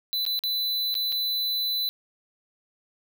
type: tone with dropouts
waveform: square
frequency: 4000 Hz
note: B7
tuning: 21 cents sharp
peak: -25 dBFS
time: 0.13-1.89 s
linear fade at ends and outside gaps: 0 ms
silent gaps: 0.252-0.264 / 0.391-0.437 / 0.942-0.952 / 1.12-1.124 s
effects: none